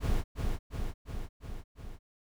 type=noise with echo; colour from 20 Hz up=brown; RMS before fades=-28 dBFS; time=0-0.24 s; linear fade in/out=50 ms; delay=350 ms; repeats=5; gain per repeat=-3 dB; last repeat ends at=1.99 s; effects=none